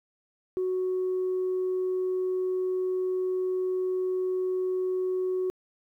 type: tone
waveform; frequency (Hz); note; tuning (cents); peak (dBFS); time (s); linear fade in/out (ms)
sine; 370; F#4; 0; -24; 0.57-5.5; 0
effects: tanh soft clip ceiling -22 dBFS + 11-bit

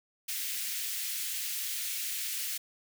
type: high-pass noise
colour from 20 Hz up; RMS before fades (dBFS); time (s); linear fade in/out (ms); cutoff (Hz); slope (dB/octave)
white; -35; 0.28-2.58; 10; 1900; 24
effects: none

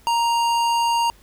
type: tone with hard clipping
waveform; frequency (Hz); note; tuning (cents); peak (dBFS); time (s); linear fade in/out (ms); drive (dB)
sine; 934; A#5; +3; -19; 0.07-1.1; 0; 16
effects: added 50 Hz sine -52 dBFS peak until 1.22 s + pink hiss -54 dBFS RMS until 1.22 s

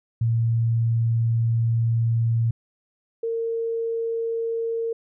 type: tone pair in turn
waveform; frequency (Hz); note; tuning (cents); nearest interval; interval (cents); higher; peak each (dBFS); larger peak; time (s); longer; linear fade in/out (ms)
sine; 115.1 / 457.6; A#2 / A#4; -22 / -32; 2 octaves; 2390; second; -18 / -23; first; 0.21-2.51 / 3.23-4.93; first; 5
effects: none

